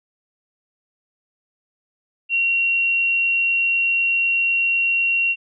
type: tone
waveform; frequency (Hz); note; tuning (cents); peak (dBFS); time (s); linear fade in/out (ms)
sine; 2744; F7; -31; -16; 2.29-5.36; 50
effects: none